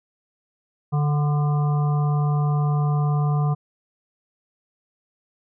harmonic tone with a mistuned harmonic, 146.83 Hz, D3, in tune, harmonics 1 / 3 / 5 / 7 / 8, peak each -18 / -35 / -32 / -35 / -36 dBFS, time 0.92-3.55 s, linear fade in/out 20 ms, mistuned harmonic 8, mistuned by +35 cents, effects none

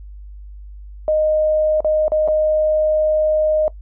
sine tone with dropouts, 618 Hz, D#5, 12 cents flat, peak -13 dBFS, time 1.08-3.68 s, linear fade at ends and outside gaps 1 ms, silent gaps 1.805-1.846 / 2.081-2.119 / 2.277-2.284 s, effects noise-tail reverb RT60 0.1 s tail -19 dB re dry + added 50 Hz sine -33 dBFS peak until 3.81 s

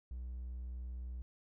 triangle tone, 61.74 Hz, B1, in tune, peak -38 dBFS, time 0.11-1.22 s, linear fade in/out 0 ms, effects tanh soft clip ceiling -34 dBFS

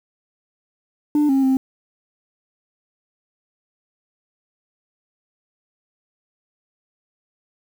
sine tone with pitch steps, 296.7 / 269.9 / 263.9 Hz, D4 / C#4 / C4, +18 / -46 / +15 cents, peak -11 dBFS, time 1.15-1.57 s, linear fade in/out 2 ms, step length 140 ms, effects tanh soft clip ceiling -13 dBFS + 7-bit

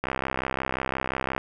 click train, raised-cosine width 0.5 ms, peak -11 dBFS, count 89, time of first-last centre 0.04-1.379 s, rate 65.7 Hz, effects none

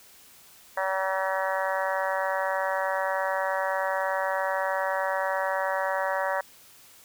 harmonic tone, 190.7 Hz, G3, 47 cents flat, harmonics 3 / 4 / 5 / 6 / 7 / 8 / 9 / 10, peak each -29 / -33 / -31 / -36 / -38 / -36 / -35 / -36 dBFS, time 0.77-6.41 s, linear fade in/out 5 ms, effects white hiss -53 dBFS RMS until 7.04 s

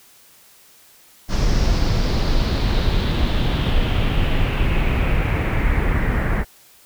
brown noise with low-pass filter sweep, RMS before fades -18 dBFS, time 1.28-6.45 s, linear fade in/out 50 ms, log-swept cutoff 5700 to 1800 Hz, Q 3.3, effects white hiss -50 dBFS RMS until 6.85 s

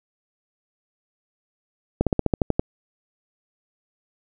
slowing click train, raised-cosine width 2 ms, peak -5 dBFS, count 9, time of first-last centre 2.01-2.595 s, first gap 57 ms, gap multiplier 1.07, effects none

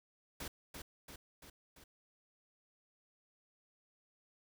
pink noise with echo, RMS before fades -44 dBFS, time 0.4-0.48 s, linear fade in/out 5 ms, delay 340 ms, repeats 4, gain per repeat -4 dB, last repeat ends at 1.84 s, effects none

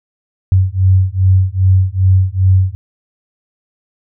sine beating tone pair, 92.9 / 95.4 Hz, F#2 / G2, +7 / -47 cents, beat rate 2.5 Hz, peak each -11 dBFS, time 0.52-2.75 s, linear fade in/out 0 ms, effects none

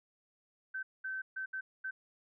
sine tone bursts at uneven times, 1540 Hz, G6, 31 cents flat, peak -36 dBFS, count 5, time 0.74-0.83 / 1.04-1.22 / 1.36-1.46 / 1.53-1.61 / 1.84-1.91 s, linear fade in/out 10 ms, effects none

